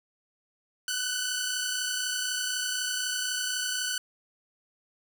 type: tone pair together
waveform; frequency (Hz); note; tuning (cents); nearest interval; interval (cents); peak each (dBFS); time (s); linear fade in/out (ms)
10% pulse; 1480 / 1512; F#6 / F#6; 0 / +37; unison; 37; -23; 0.88-3.98; 2
effects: none